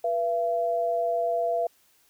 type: tone pair together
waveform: sine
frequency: 488 / 677 Hz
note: B4 / E5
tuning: -21 / +46 cents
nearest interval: tritone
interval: 567 cents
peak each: -29 / -24 dBFS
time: 0.04-1.67 s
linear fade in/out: 5 ms
effects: white hiss -63 dBFS RMS until 2.09 s